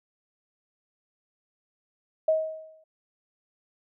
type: tone with exponential decay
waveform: sine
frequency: 633 Hz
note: D#5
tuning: 30 cents sharp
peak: -17 dBFS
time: 2.28-2.84 s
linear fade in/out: 5 ms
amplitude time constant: 120 ms
effects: none